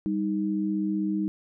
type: tone pair together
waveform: sine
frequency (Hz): 197.2 / 312.7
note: G3 / D#4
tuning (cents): +11 / +9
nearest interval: minor sixth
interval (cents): 798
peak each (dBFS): -27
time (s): 0.06-1.28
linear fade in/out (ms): 0
effects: none